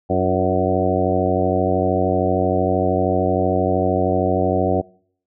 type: harmonic tone with a mistuned harmonic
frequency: 93 Hz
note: F#2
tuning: 9 cents sharp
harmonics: 1 / 2 / 3 / 4 / 5 / 6 / 7 / 8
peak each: -24 / -24 / -24 / -24 / -24 / -24 / -24 / -24 dBFS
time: 0.09-4.82 s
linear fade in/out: 20 ms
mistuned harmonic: 4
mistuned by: -49 cents
effects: noise-tail reverb RT60 0.6 s tail -25 dB re dry